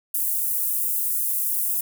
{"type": "high-pass noise", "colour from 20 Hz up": "pink", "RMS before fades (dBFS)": -24, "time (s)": [0.14, 1.81], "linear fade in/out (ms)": 5, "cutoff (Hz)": 11000, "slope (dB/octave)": 24, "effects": []}